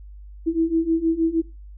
sine beating tone pair, 323.8 / 330.2 Hz, E4 / E4, -31 / +3 cents, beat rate 6.4 Hz, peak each -22 / -20 dBFS, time 0.46-1.42 s, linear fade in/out 20 ms, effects noise-tail reverb RT60 0.3 s tail -21 dB re dry + added 50 Hz sine -38 dBFS peak until 1.77 s

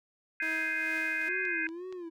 sine chord, Ab major seventh, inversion third, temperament equal, 1568 / 1661.2 / 2093 / 2489 Hz, G6 / Ab6 / C7 / Eb7, 0 / 0 / 0 / 0 cents, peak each -35 dBFS, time 0.4-1.67 s, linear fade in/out 2 ms
sawtooth tone with tremolo, 320 Hz, D#4, 49 cents sharp, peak -34 dBFS, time 0.42-1.29 s, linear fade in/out 5 ms, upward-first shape triangle, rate 2.3 Hz, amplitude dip 55%
click train, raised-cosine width 0.2 ms, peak -33 dBFS, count 5, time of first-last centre 0.98-1.926 s, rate 4.23 Hz
triangle tone with vibrato, 345.8 Hz, F4, 17 cents flat, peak -36 dBFS, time 1.27-2.1 s, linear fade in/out 20 ms, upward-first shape sine, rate 2 Hz, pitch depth 130 cents each way
effects none

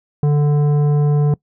sine tone with tanh clipping, 146.83 Hz, D3, in tune, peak -13 dBFS, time 0.23-1.34 s, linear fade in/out 2 ms, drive 11 dB, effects noise-tail reverb RT60 0.1 s tail -23 dB re dry

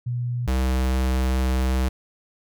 sine / square tone pair in turn, 121.7 / 64.47 Hz, B2 / C2, -25 / -25 cents, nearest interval major seventh, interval 1100 cents, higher first, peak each -23 / -20 dBFS, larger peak second, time 0.06-0.47 / 0.47-1.89 s, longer second, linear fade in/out 10 ms, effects none

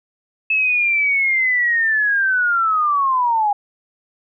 sine linear sweep, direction down, 2609 to 804 Hz, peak -14 dBFS, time 0.5-3.53 s, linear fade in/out 5 ms, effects none

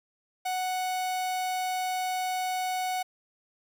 45% pulse tone, 740 Hz, F#5, in tune, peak -28 dBFS, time 0.45-3.03 s, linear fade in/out 10 ms, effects none

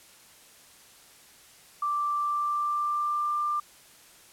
sine tone with pitch glide, 1174.7 to 1190.4 Hz, D6 to D6, 0 to +23 cents, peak -25 dBFS, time 1.82-3.6 s, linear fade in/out 5 ms, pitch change +23 cents, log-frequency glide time 2.17-3.37 s, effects white hiss -54 dBFS RMS until 4.32 s + low-pass 12000 Hz 12 dB/octave

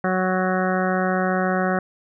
harmonic tone, 185.5 Hz, F#3, 5 cents sharp, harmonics 1 / 2 / 3 / 4 / 6 / 7 / 8 / 9 / 10, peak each -23 / -27 / -26 / -26 / -31 / -31 / -29 / -34 / -33 dBFS, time 0.04-1.79 s, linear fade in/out 2 ms, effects none

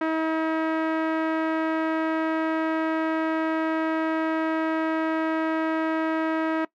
sawtooth tone with low-pass filter, 319.8 Hz, D#4, 48 cents sharp, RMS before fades -25 dBFS, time 0.01-6.65 s, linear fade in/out 5 ms, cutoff 1700 Hz, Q 1.3, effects noise-tail reverb RT60 0.1 s tail -20 dB re dry

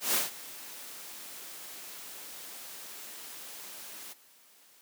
white noise with ADSR envelope, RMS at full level -26 dBFS, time 0-4.14 s, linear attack 140 ms, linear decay 160 ms, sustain -19 dB, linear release 20 ms, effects white hiss -60 dBFS RMS until 4.81 s + high-pass 200 Hz 12 dB/octave

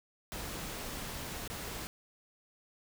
pink noise with dropouts, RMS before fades -41 dBFS, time 0.32-1.87 s, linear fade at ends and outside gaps 0 ms, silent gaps 1.477-1.5 s, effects none

